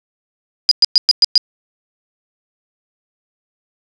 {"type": "tone bursts", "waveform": "sine", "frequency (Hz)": 4906, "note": "D#8", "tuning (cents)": -25, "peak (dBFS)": -5, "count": 6, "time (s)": [0.69, 1.378], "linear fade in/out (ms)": 0, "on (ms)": 23, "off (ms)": 110, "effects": ["resampled to 24000 Hz", "7-bit"]}